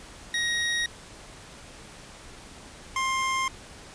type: tone pair in turn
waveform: 25% pulse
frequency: 1883 / 1056.8 Hz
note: A#6 / C6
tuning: +17 / +17 cents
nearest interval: minor seventh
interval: 1000 cents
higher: first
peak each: -21 dBFS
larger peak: neither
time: 0.34-0.86 / 2.96-3.48 s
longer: neither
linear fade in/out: 2 ms
effects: pink hiss -46 dBFS RMS until 3.94 s + resampled to 22050 Hz